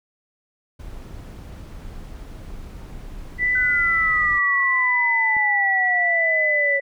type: noise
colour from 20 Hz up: brown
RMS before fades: -36 dBFS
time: 0.79-4.39 s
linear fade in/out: 10 ms
type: tone with vibrato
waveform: sine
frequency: 1975.5 Hz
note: B6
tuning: in tune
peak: -17 dBFS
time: 3.38-6.81 s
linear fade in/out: 50 ms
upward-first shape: sine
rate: 0.73 Hz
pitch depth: 25 cents each way
type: clicks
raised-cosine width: 3 ms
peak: -27 dBFS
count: 2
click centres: 3.429 / 5.367 s
type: exponential sweep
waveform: sine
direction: down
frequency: 1522 to 552 Hz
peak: -23 dBFS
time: 3.55-6.8 s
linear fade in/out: 5 ms
effects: none